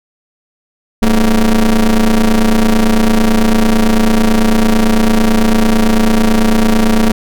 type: ring-modulated tone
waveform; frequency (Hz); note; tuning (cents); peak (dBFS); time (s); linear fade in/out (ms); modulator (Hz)
45% pulse; 104.5; G#2; +11; -4; 1.02-7.12; 5; 119
effects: none